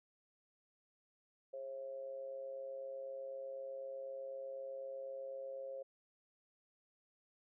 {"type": "tone with amplitude modulation", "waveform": "sine", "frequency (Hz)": 538, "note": "C5", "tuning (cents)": 48, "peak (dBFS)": -40, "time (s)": [1.53, 5.83], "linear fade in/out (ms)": 10, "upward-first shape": "sine", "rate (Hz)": 128, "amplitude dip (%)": 60, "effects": []}